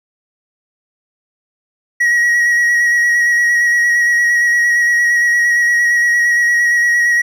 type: tone with vibrato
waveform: triangle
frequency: 1907 Hz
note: A#6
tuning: 39 cents sharp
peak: -8 dBFS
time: 2-7.22 s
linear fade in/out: 10 ms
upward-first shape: square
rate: 8.7 Hz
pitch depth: 17 cents each way
effects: none